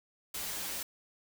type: noise with comb filter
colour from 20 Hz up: white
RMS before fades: -38 dBFS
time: 0.34-0.83 s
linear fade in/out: 5 ms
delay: 8 ms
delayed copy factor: -0.5
effects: none